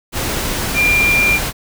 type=tone in noise; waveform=sine; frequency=2387 Hz; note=D7; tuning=28 cents sharp; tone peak=-11 dBFS; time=0.74-1.4 s; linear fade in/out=50 ms; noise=pink; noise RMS=-20 dBFS; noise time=0.12-1.53 s; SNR=+6 dB; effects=none